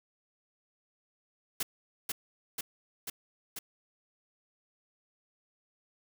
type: noise with echo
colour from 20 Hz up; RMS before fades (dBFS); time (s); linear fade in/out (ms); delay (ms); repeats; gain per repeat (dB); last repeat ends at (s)
white; -32; 1.6-1.63; 5; 490; 4; -2; 3.59
effects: none